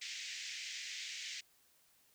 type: band-pass noise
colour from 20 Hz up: pink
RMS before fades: -45 dBFS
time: 0.01-1.41 s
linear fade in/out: 10 ms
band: 1900 to 7100 Hz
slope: 48 dB/octave
effects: white hiss -70 dBFS RMS until 2.14 s